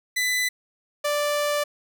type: tone pair in turn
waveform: sawtooth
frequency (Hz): 1999 / 587.1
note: B6 / D5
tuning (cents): +20 / -1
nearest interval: octave + major sixth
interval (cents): 2121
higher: first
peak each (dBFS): -18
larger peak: neither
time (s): 0.16-0.49 / 1.04-1.64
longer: second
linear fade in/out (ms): 10
effects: none